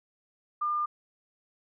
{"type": "tone", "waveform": "sine", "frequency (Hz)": 1203, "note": "D6", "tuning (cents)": 41, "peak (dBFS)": -26, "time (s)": [0.61, 0.86], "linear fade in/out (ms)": 10, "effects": []}